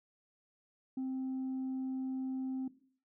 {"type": "tone", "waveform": "sine", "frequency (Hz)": 261.8, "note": "C4", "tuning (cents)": 1, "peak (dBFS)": -32, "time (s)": [0.97, 2.68], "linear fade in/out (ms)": 5, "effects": ["noise-tail reverb RT60 0.5 s tail -17 dB re dry", "tanh soft clip ceiling -33 dBFS"]}